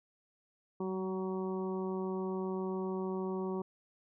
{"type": "harmonic tone with a mistuned harmonic", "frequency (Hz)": 187.8, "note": "F#3", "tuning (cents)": 26, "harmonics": [1, 2, 3, 4, 5, 6], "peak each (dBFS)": [-37, -36, -49, -49, -46, -49], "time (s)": [0.8, 3.62], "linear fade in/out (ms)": 5, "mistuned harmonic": 1, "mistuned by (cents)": 16, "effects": []}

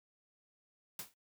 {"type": "noise with exponential decay", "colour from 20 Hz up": "white", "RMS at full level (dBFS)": -39, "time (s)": [0.99, 1.14], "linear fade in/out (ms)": 2, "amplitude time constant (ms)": 32, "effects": ["noise-tail reverb RT60 0.1 s tail -20 dB re dry"]}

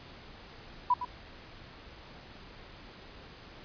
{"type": "tone with echo", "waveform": "sine", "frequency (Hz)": 987.8, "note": "B5", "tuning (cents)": 0, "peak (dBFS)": -21, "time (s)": [0.9, 0.94], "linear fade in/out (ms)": 5, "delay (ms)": 110, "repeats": 1, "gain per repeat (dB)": -11, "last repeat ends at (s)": 1.05, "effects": ["pink hiss -50 dBFS RMS until 3.64 s", "resampled to 11025 Hz"]}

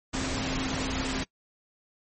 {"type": "tone in noise", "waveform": "sine", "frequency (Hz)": 263.1, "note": "C4", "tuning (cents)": 10, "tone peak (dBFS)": -33, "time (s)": [0.13, 1.24], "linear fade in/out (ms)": 10, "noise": "pink", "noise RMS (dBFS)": -31, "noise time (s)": [0.13, 1.24], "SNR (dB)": -5, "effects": ["noise-tail reverb RT60 0.1 s tail -24 dB re dry", "MP3 32 kbps"]}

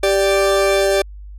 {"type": "tone pair together", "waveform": "40% pulse", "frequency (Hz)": [392, 587.3], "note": ["G4", "D5"], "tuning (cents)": [0, 0], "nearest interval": "perfect fifth", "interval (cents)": 700, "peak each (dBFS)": -15, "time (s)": [0.03, 1.02], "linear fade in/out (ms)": 5, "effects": ["added 50 Hz sine -32 dBFS peak until 1.38 s", "low-pass 12000 Hz 12 dB/octave"]}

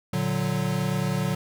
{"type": "chord", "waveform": "square", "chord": "Bb augmented", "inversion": "none", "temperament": "equal", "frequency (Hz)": [116.54, 146.83, 185], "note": ["Bb2", "D3", "F#3"], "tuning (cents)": [0, 0, 0], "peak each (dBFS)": [-31, -28, -28], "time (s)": [0.13, 1.35], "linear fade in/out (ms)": 5, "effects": []}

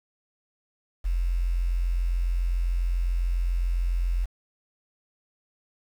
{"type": "tone with quantisation", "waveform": "sine", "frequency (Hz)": 43.65, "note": "F1", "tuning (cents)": 0, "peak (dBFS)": -22, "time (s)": [1.04, 4.26], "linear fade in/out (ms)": 20, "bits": 8, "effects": []}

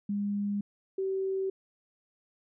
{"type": "tone pair in turn", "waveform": "sine", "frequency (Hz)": [203.3, 383.8], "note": ["G#3", "G4"], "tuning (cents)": [-37, -37], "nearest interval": "major seventh", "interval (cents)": 1100, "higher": "second", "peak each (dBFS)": -28, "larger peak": "neither", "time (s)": [[0.09, 0.61], [0.98, 1.5]], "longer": "neither", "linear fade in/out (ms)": 5, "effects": []}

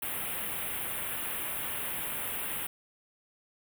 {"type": "band-stop noise", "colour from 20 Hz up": "white", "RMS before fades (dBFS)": -35, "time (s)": [0.02, 2.67], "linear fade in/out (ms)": 5, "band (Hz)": [3300, 9300], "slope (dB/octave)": 48, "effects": []}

